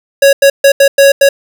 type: tone bursts at uneven times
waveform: square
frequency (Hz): 554.4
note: C#5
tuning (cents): 0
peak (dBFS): -3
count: 6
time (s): 0.22-0.33 / 0.42-0.5 / 0.64-0.72 / 0.8-0.88 / 0.98-1.12 / 1.21-1.29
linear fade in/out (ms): 5
effects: none